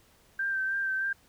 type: tone with vibrato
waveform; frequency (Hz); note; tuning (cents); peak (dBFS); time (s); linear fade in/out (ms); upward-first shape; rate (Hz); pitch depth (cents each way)
sine; 1568; G6; 0; -27; 0.39-1.13; 5; sine; 3.2; 26
effects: pink hiss -62 dBFS RMS until 1.28 s